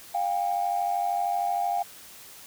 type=tone pair together; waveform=sine; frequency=707 / 800 Hz; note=F5 / G5; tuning=+21 / +35 cents; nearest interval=major second; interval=214 cents; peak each=-26 dBFS; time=0.14-1.83 s; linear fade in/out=10 ms; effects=tanh soft clip ceiling -17 dBFS + white hiss -47 dBFS RMS until 2.46 s